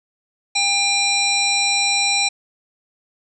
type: harmonic tone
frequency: 800 Hz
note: G5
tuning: 35 cents sharp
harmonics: 1 / 3 / 5 / 7 / 9 / 10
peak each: -25 / -20 / -20 / -24 / -30 / -27 dBFS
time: 0.55-2.29 s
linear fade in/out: 10 ms
effects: none